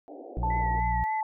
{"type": "band-pass noise", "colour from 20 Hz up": "pink", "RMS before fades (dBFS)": -43, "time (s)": [0.08, 0.8], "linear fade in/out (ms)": 0, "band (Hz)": [260, 790], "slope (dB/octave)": 96}
{"type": "harmonic tone", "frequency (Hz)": 59.3, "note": "A#1", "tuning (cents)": 30, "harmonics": [1, 2, 3], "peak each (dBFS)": [-28, -34, -38], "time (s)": [0.37, 1.04], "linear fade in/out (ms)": 0}
{"type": "tone with pitch glide", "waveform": "sine", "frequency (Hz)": [880, 870.9], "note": ["A5", "A5"], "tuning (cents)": [0, -18], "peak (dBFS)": -26, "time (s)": [0.43, 1.23], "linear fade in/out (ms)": 2, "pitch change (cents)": -18, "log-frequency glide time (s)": [0.63, 1.08]}
{"type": "tone with vibrato", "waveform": "sine", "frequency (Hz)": 1970, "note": "B6", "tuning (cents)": -5, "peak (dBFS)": -36, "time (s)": [0.5, 1.21], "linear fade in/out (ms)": 5, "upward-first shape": "sine", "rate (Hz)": 3.5, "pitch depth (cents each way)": 51}
{"effects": []}